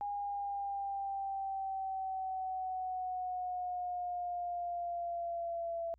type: exponential sweep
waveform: sine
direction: down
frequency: 817 to 670 Hz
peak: -35 dBFS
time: 0.01-5.94 s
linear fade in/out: 0 ms
effects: added 60 Hz sine -64 dBFS peak until 5.98 s